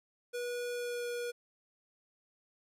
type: tone with pitch glide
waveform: square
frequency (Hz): 485.6 to 481.1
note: B4 to B4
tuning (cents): -29 to -45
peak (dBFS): -36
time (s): 0.33-1.32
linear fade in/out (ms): 20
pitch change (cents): -16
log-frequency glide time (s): 0.73-1.07
effects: resampled to 32000 Hz + 12-bit